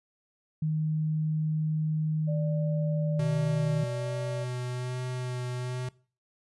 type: tone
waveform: sine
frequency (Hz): 155.56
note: D#3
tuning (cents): 0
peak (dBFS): -25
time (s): 0.62-3.84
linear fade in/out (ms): 5
type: tone with pitch glide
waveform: sine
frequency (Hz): 587.3 to 583.2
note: D5 to D5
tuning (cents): 0 to -12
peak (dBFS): -34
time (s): 2.27-4.45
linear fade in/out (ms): 20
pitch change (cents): -12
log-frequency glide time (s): 2.43-3.68
type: tone with vibrato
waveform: square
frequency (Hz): 125.5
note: B2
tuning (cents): +28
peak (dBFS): -32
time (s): 3.19-5.89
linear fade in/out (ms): 5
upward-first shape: sine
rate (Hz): 1.2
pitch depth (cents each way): 15
effects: noise-tail reverb RT60 0.4 s tail -21 dB re dry + resampled to 24000 Hz